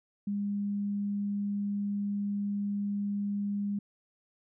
sine tone, 202.8 Hz, G#3, 41 cents flat, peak -29 dBFS, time 0.27-3.79 s, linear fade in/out 5 ms, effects none

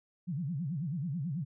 sine tone with vibrato, 155.56 Hz, D#3, in tune, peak -32 dBFS, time 0.27-1.45 s, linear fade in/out 20 ms, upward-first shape sine, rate 9.2 Hz, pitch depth 290 cents each way, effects none

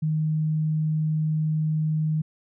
sine tone, 155.56 Hz, D#3, in tune, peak -21 dBFS, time 0.02-2.22 s, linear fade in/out 10 ms, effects none

